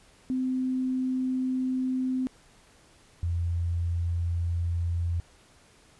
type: tone pair in turn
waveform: sine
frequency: 257.7 / 85.55 Hz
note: C4 / F2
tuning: -26 / -35 cents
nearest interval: octave + perfect fifth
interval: 1909 cents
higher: first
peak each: -25 / -25 dBFS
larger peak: neither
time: 0.3-2.27 / 3.23-5.2 s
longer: neither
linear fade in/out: 0 ms
effects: pink hiss -58 dBFS RMS until 5.99 s + resampled to 24000 Hz